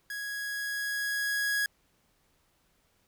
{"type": "tone with level ramp", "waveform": "45% pulse", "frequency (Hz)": 1661.2, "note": "G#6", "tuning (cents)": 0, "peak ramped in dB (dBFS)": [-35, -26], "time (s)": [0.1, 1.66], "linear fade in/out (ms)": 2, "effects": ["pink hiss -70 dBFS RMS until 3.07 s"]}